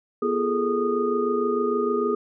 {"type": "tone cluster", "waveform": "sine", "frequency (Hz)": [244.3, 344.8, 414.4, 441, 1233], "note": ["B3", "F4", "G#4", "A4", "D#6"], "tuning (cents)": [-19, -22, -4, 4, -16], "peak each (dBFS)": [-28, -31, -23, -30, -29], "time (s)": [0.22, 2.15], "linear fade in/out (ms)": 5, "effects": []}